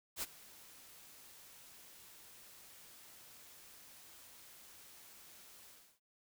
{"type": "noise with ADSR envelope", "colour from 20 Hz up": "white", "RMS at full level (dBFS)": -38, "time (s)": [0.16, 6], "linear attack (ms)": 63, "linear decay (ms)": 31, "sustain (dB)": -20, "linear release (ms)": 320, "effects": []}